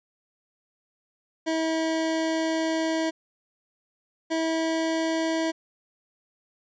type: tone pair in turn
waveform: 25% pulse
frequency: 322.2 / 324 Hz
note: E4 / E4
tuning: -39 / -30 cents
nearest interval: unison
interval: 9 cents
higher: second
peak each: -20 dBFS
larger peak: neither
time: 1.46-3.11 / 4.3-5.52 s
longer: first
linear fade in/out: 20 ms
effects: resampled to 16000 Hz